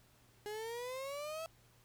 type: exponential sweep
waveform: 35% pulse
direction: up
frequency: 413.1 to 659.3 Hz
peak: -39 dBFS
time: 0.46-1.46 s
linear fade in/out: 0 ms
effects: added 118 Hz sine -68 dBFS peak until 1.84 s + pink hiss -68 dBFS RMS until 1.84 s